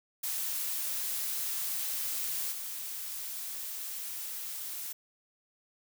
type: noise with level steps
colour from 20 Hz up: blue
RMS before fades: -34 / -39 dBFS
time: 0.23-4.93 s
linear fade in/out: 10 ms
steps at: 2.51 s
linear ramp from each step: 20 ms
effects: none